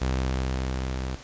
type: tone with level ramp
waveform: sawtooth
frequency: 64.8 Hz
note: C2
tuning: 16 cents flat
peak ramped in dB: -19 to -25 dBFS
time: 0.01-1.16 s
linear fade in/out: 10 ms
effects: pink hiss -45 dBFS RMS until 1.23 s + resampled to 16000 Hz